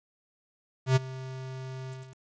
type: tone with ADSR envelope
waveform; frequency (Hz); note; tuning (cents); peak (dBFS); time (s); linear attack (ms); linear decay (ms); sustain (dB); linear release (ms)
square; 130.81; C3; 0; -18; 0.86-2.18; 100; 21; -20; 270
effects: resampled to 16000 Hz + 9-bit